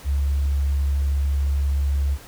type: tone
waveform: sine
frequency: 70 Hz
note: C#2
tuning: 18 cents sharp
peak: -18 dBFS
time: 0.04-2.18 s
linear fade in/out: 50 ms
effects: pink hiss -44 dBFS RMS until 2.27 s